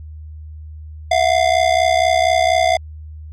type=ring-modulated tone; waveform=square; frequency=694 Hz; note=F5; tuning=11 cents flat; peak=-10 dBFS; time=1.11-2.77 s; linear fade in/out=5 ms; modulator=32.1 Hz; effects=added 77 Hz sine -31 dBFS peak until 3.32 s + low-pass 6000 Hz 12 dB/octave